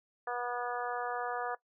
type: harmonic tone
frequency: 243.4 Hz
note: B3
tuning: 25 cents flat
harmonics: 2 / 3 / 4 / 5 / 6 / 7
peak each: -40 / -37 / -42 / -41 / -44 / -42 dBFS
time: 0.27-1.55 s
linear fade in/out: 5 ms
effects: noise-tail reverb RT60 0.1 s tail -19 dB re dry